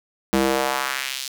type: tone with high-pass filter sweep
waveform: square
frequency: 66.5 Hz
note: C2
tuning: 29 cents sharp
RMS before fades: -23 dBFS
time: 0.33-1.28 s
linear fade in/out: 0 ms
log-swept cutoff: 230 to 4600 Hz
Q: 1.4
effects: 8-bit